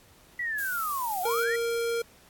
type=linear two-way sweep; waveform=sine; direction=down then up; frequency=1975.5 to 698.5 to 1975.5 Hz; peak=-28 dBFS; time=0.39-1.56 s; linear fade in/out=5 ms; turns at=1.22 s
type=noise; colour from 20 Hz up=violet; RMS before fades=-36 dBFS; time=0.58-1.44 s; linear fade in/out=5 ms
type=tone; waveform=square; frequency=465.5 Hz; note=A#4; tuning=2 cents flat; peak=-27 dBFS; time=1.25-2.02 s; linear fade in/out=5 ms
effects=pink hiss -57 dBFS RMS until 2.29 s + AAC 64 kbps